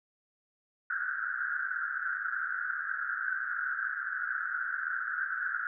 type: band-pass noise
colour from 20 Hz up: white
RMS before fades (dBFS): -34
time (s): 0.9-5.67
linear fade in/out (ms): 2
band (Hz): 1400 to 1600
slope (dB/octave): 96
effects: none